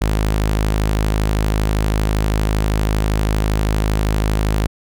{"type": "tone", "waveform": "sawtooth", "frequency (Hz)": 52.6, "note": "G#1", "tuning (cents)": 23, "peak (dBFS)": -11, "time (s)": [0.01, 4.67], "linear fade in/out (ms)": 10, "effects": []}